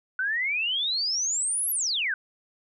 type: exponential two-way sweep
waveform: sine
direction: up then down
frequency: 1480 to 11760 to 1480 Hz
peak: -24 dBFS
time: 0.19-2.14 s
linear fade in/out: 2 ms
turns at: 1.71 s
effects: none